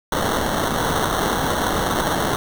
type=noise with sample-and-hold; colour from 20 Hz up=white; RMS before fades=-21 dBFS; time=0.12-2.36 s; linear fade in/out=2 ms; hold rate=2450 Hz; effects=none